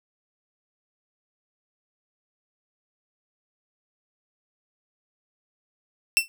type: tone with exponential decay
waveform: sawtooth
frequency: 2687 Hz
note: E7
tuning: 33 cents sharp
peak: -9 dBFS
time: 6.17-6.28 s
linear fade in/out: 0 ms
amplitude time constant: 23 ms
effects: none